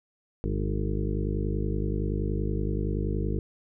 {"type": "harmonic tone with a mistuned harmonic", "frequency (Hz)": 50.6, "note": "G#1", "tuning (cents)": -44, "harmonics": [1, 2, 3, 4, 6, 7, 8, 9], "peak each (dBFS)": [-29, -32, -34, -35, -37, -37, -38, -39], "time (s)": [0.44, 3.39], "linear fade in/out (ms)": 0, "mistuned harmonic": 4, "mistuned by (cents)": 50, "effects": []}